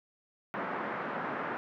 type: band-pass noise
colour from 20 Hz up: white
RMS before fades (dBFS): -36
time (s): 0.54-1.57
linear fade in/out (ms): 0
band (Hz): 160 to 1600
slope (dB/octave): 24
effects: none